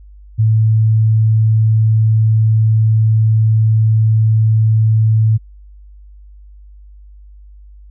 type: tone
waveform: sine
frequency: 110 Hz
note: A2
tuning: in tune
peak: -8 dBFS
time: 0.38-5.38 s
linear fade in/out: 20 ms
effects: added 50 Hz sine -36 dBFS peak until 7.9 s